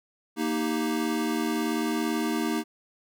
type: chord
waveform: square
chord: Eb major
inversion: second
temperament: equal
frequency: 233.1 / 311.1 / 392 Hz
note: Bb3 / Eb4 / G4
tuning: 0 / 0 / 0 cents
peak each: -30 / -29 / -34 dBFS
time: 0.36-2.64 s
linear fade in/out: 50 ms
effects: none